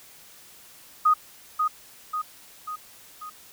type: tone with echo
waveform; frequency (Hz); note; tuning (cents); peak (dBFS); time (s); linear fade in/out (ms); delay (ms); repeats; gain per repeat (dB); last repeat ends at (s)
sine; 1244.5; D#6; 0; -15; 1.05-1.14; 10; 540; 4; -5; 3.3
effects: white hiss -50 dBFS RMS until 3.52 s